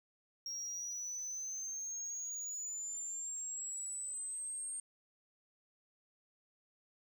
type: exponential sweep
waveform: sine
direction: up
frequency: 5588 to 8640 Hz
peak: -37 dBFS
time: 0.46-4.8 s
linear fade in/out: 2 ms
effects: tanh soft clip ceiling -38 dBFS + 11-bit